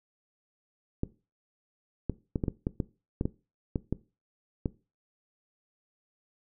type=clicks; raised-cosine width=3 ms; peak=-15 dBFS; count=12; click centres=1.034 / 2.097 / 2.358 / 2.438 / 2.482 / 2.669 / 2.802 / 3.211 / 3.255 / 3.758 / 3.926 / 4.658 s; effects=noise-tail reverb RT60 0.3 s tail -19 dB re dry